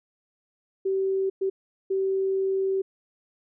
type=tone bursts at uneven times; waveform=sine; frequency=384.9 Hz; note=G4; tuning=32 cents flat; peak=-22 dBFS; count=3; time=0.85-1.3 / 1.41-1.5 / 1.9-2.82 s; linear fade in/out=10 ms; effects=none

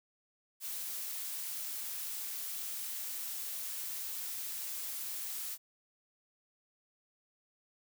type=noise; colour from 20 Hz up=blue; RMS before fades=-40 dBFS; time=0.6-5.58 s; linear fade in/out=50 ms; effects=none

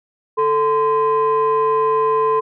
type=tone pair together; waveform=sine; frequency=440 / 1029.1 Hz; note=A4 / C6; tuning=0 / -29 cents; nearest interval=octave + minor third; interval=1471 cents; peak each=-15 dBFS; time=0.37-2.41 s; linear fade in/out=20 ms; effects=tanh soft clip ceiling -9 dBFS

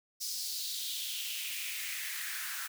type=noise with high-pass filter sweep; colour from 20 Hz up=white; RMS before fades=-38 dBFS; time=0.2-2.68 s; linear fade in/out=20 ms; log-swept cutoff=5200 to 1400 Hz; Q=3.5; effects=none

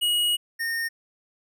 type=tone pair in turn; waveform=square; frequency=2900 / 1835.9 Hz; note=F#7 / A#6; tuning=-35 / -27 cents; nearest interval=minor sixth; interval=792 cents; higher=first; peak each=-21 / -26 dBFS; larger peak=first; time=0.01-0.37 / 0.59-0.89 s; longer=first; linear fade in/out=20 ms; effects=none

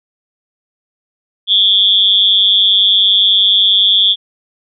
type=tone with amplitude modulation; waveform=sine; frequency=3388 Hz; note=G#7; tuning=34 cents sharp; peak=-3 dBFS; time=1.47-4.16 s; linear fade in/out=50 ms; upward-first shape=sine; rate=197 Hz; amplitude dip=95%; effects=none

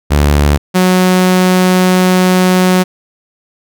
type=tone pair in turn; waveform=sawtooth; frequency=72.9 / 183.7 Hz; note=D2 / F#3; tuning=-12 / -12 cents; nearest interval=octave + major third; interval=1600 cents; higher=second; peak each=-3 dBFS; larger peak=neither; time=0.1-0.58 / 0.74-2.84 s; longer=second; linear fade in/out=20 ms; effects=none

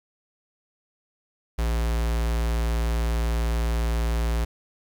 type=tone with notch filter; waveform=square; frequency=57.6 Hz; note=A#1; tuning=20 cents flat; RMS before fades=-24 dBFS; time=1.58-4.45 s; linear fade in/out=10 ms; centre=230 Hz; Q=1.8; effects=9-bit

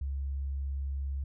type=tone; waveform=sine; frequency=68.7 Hz; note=C#2; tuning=15 cents flat; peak=-31 dBFS; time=0.01-1.24 s; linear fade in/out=5 ms; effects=none

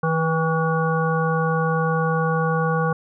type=harmonic tone with a mistuned harmonic; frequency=161.1 Hz; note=E3; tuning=39 cents flat; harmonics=1 / 3 / 5 / 7 / 9; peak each=-21 / -24 / -28 / -26 / -28 dBFS; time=0.03-2.93 s; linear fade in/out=5 ms; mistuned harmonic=3; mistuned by=+17 cents; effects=none

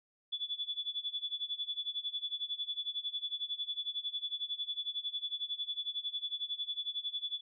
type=tone with tremolo; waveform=sine; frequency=3444 Hz; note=A7; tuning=38 cents flat; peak=-32 dBFS; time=0.32-7.41 s; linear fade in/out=10 ms; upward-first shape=sine; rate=11 Hz; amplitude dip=90%; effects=none

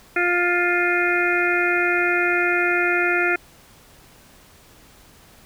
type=harmonic tone; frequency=351.6 Hz; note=F4; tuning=12 cents sharp; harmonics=1 / 2 / 4 / 5 / 6 / 7; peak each=-23 / -27 / -22 / -26 / -25 / -25 dBFS; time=0.16-3.36 s; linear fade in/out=5 ms; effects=pink hiss -50 dBFS RMS until 5.45 s

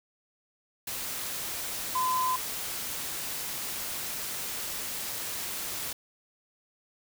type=tone in noise; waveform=sine; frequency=1020 Hz; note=C6; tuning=44 cents flat; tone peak=-25 dBFS; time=1.95-2.36 s; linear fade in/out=5 ms; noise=white; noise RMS=-35 dBFS; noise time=0.87-5.93 s; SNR=+7 dB; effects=none

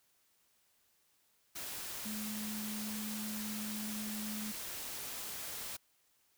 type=tone in noise; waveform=sine; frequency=213.1 Hz; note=G#3; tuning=45 cents sharp; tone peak=-40 dBFS; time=2.05-4.52 s; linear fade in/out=10 ms; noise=white; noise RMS=-43 dBFS; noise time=1.55-5.77 s; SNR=0 dB; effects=white hiss -73 dBFS RMS until 6.37 s

